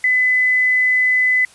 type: tone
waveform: sine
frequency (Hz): 2010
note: B6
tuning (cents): +30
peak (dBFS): -12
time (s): 0.04-1.45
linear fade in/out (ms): 2
effects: white hiss -47 dBFS RMS until 1.54 s + resampled to 24000 Hz